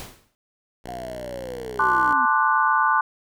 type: noise with exponential decay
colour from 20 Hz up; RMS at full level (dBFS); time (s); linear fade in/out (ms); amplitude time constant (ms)
pink; -34; 0-0.35; 0; 75
type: tone with pitch glide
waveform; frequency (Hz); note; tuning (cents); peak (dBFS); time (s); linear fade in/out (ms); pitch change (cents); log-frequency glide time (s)
5% pulse; 61.74 to 62.86; B1 to B1; 0 to +31; -24; 0.84-2.14; 10; +31; 1.46-1.55
type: linear sweep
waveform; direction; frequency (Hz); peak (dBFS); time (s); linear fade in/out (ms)
sine; down; 721 to 240.6; -32; 0.88-2.26; 10
type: chord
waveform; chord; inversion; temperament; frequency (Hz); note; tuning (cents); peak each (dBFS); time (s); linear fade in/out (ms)
sine; D dominant seventh; second; equal; 880 / 1046.5 / 1174.7 / 1480; A5 / C6 / D6 / F#6; 0 / 0 / 0 / 0; -22; 1.79-3.01; 5
effects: none